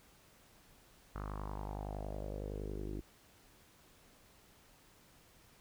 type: tone with low-pass filter sweep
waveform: sawtooth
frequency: 50.8 Hz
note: G#1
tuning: 38 cents flat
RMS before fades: -42 dBFS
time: 1.15-3.01 s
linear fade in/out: 5 ms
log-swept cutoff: 1300 to 330 Hz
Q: 4.1
effects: pink hiss -64 dBFS RMS until 5.6 s